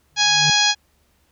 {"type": "tone with exponential growth", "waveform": "triangle", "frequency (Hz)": 150, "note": "D3", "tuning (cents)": 37, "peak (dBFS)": -18, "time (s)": [0.12, 0.5], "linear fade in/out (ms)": 2, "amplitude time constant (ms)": 81}
{"type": "harmonic tone", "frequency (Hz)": 830.6, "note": "G#5", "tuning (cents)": 0, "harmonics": [1, 2, 3, 4, 5, 6, 7, 8], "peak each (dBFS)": [-23, -22, -23, -20, -21, -22, -25, -26], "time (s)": [0.16, 0.75], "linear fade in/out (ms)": 50}
{"effects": ["added 71 Hz sine -63 dBFS peak until 1.31 s", "pink hiss -63 dBFS RMS until 1.31 s"]}